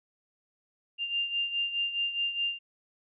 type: beating tone pair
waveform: sine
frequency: 2794 / 2798.8 Hz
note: F7 / F7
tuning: 0 / +3 cents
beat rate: 4.8 Hz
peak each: -29 / -35 dBFS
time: 0.98-2.59 s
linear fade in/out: 50 ms
effects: none